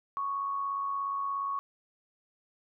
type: tone with amplitude modulation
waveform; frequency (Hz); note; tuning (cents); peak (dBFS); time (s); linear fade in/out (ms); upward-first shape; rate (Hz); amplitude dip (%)
sine; 1110; C#6; +2; -28; 0.17-1.59; 0; sine; 97; 40
effects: none